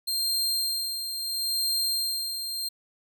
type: tone with tremolo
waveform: sawtooth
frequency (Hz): 4186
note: C8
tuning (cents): 0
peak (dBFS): -21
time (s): 0.07-2.69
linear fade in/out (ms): 10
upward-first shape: sine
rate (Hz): 0.74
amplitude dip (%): 55
effects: none